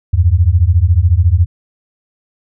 sine beating tone pair, 80.2 / 94.2 Hz, E2 / F#2, -47 / +32 cents, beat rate 14 Hz, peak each -10 dBFS, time 0.13-1.46 s, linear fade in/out 10 ms, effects none

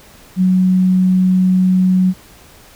sine tone, 185 Hz, F#3, in tune, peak -9 dBFS, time 0.36-2.14 s, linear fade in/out 50 ms, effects pink hiss -43 dBFS RMS until 2.75 s

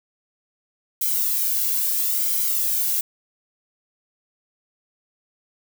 violet noise with flanger, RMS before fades -22 dBFS, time 1.01-3.01 s, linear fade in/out 5 ms, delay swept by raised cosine 1.1 to 1.63 ms, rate 0.76 Hz, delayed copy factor -0.6, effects none

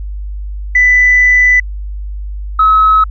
sine tone pair in turn, 1991 / 1285.7 Hz, B6 / E6, +14 / -44 cents, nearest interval minor sixth, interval 758 cents, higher first, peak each -4 dBFS, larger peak neither, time 0.75-1.6 / 2.59-3.04 s, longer first, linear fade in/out 5 ms, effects tanh soft clip ceiling 0 dBFS + added 50 Hz sine -19 dBFS peak until 3.1 s

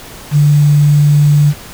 sine tone with quantisation, 146.83 Hz, D3, in tune, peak -5 dBFS, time 0.31-1.54 s, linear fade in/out 50 ms, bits 5, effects pink hiss -32 dBFS RMS until 1.73 s

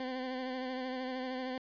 20% pulse tone with vibrato, 256.9 Hz, C4, 32 cents flat, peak -31 dBFS, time 0-1.58 s, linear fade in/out 2 ms, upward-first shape sine, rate 13 Hz, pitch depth 31 cents each way, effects resampled to 11025 Hz + 10-bit

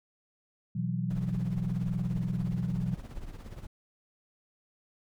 sine chord, B suspended fourth, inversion none, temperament just, 123.47 / 164.63 / 185.21 Hz, B2 / E3 / F#3, 0 / -2 / +2 cents, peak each -33 dBFS, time 0.75-2.95 s, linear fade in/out 10 ms
brown noise with tremolo, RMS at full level -39 dBFS, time 1.1-3.67 s, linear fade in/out 5 ms, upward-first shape triangle, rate 17 Hz, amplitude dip 75%
effects none

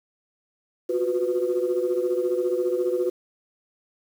sine tone cluster, 355.3 / 369.9 / 497.9 Hz, F4 / F#4 / B4, +30 / 0 / +14 cents, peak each -25 dBFS, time 0.89-3.1 s, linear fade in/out 10 ms, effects tanh soft clip ceiling -14 dBFS + 8-bit

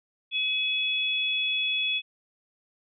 sine tone pair together, 2550 / 3404 Hz, D#7 / G#7, +42 / +42 cents, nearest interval perfect fourth, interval 500 cents, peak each -27 dBFS, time 0.31-2.02 s, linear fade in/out 50 ms, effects none

